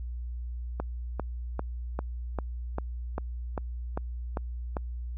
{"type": "click train", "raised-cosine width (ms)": 1, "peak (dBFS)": -17, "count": 11, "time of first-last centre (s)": [0.8, 4.768], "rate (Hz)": 2.52, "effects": ["added 60 Hz sine -33 dBFS peak until 5.17 s"]}